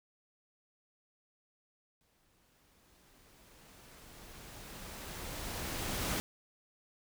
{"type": "noise with exponential growth", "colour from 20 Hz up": "pink", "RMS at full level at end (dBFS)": -34, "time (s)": [2.01, 6.2], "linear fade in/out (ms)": 0, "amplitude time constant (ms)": 910, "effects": []}